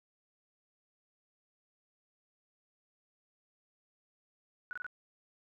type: tone bursts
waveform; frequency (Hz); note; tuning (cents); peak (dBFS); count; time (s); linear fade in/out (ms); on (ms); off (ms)
sine; 1474; F#6; -7; -37; 4; 4.71-4.865; 0; 20; 25
effects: none